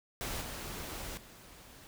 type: noise with level steps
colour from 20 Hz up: pink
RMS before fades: -38 / -42 / -54 dBFS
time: 0.21-1.87 s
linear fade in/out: 0 ms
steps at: 0.41 / 1.17 s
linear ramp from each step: 5 ms
effects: none